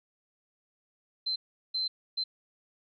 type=tone bursts at uneven times; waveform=sine; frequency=4093 Hz; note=C8; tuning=39 cents flat; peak=-28 dBFS; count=3; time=1.26-1.36 / 1.74-1.88 / 2.17-2.24 s; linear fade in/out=10 ms; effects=none